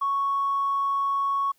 triangle tone with tanh clipping, 1108.7 Hz, C#6, in tune, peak -22 dBFS, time 0.01-1.52 s, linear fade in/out 10 ms, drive 4 dB, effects white hiss -66 dBFS RMS until 1.58 s

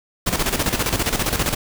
pink noise with tremolo, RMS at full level -19 dBFS, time 0.26-1.55 s, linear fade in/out 10 ms, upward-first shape square, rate 15 Hz, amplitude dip 65%, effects none

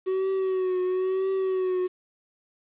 triangle tone with vibrato, 374.7 Hz, F#4, 22 cents sharp, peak -21 dBFS, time 0.06-1.88 s, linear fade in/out 20 ms, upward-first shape triangle, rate 1 Hz, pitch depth 47 cents each way, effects resampled to 8000 Hz + 9-bit

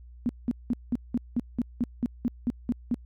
sine tone bursts, 240.6 Hz, B3, 45 cents flat, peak -22 dBFS, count 13, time 0.26-2.943 s, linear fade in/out 0 ms, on 31 ms, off 190 ms, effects added 60 Hz sine -45 dBFS peak until 3.05 s

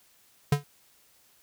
square tone with exponential decay, 144.1 Hz, D3, 33 cents flat, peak -17 dBFS, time 0.52-0.64 s, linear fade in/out 5 ms, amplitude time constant 25 ms, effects white hiss -62 dBFS RMS until 1.42 s

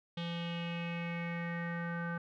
square tone with low-pass filter sweep, 170.2 Hz, F3, 44 cents flat, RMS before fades -38 dBFS, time 0.17-2.18 s, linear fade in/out 5 ms, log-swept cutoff 3400 to 1500 Hz, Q 5.2, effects none

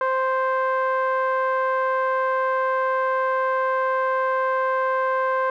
sawtooth tone with low-pass filter, 523 Hz, C5, 1 cent flat, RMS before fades -22 dBFS, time 0.01-5.5 s, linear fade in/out 2 ms, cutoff 1300 Hz, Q 4.5, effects none

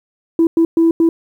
sine tone bursts at uneven times, 330.4 Hz, E4, 4 cents sharp, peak -7 dBFS, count 4, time 0.39-0.47 / 0.57-0.65 / 0.77-0.91 / 1-1.09 s, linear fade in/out 2 ms, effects tanh soft clip ceiling -5 dBFS + 8-bit

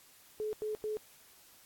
sine tone bursts, 428 Hz, A4, 48 cents flat, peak -33 dBFS, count 3, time 0.4-0.97 s, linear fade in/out 0 ms, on 130 ms, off 90 ms, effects white hiss -60 dBFS RMS until 1.65 s + AAC 64 kbps

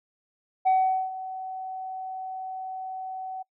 sine tone with ADSR envelope, 754 Hz, F#5, 32 cents sharp, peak -15 dBFS, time 0.65-3.43 s, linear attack 22 ms, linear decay 430 ms, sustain -17 dB, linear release 14 ms, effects noise-tail reverb RT60 0.1 s tail -25 dB re dry + tanh soft clip ceiling -16 dBFS

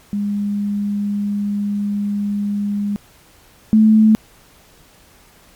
sine tone pair in turn, 204.2 / 217.4 Hz, G#3 / A3, -29 / -21 cents, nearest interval minor second, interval 108 cents, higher second, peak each -17 / -7 dBFS, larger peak second, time 0.13-2.96 / 3.73-4.15 s, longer first, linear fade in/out 0 ms, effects pink hiss -49 dBFS RMS until 5.55 s + MP3 96 kbps

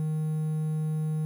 triangle tone with quantisation, 155.56 Hz, D#3, in tune, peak -24 dBFS, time 0-1.25 s, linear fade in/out 0 ms, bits 9, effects none

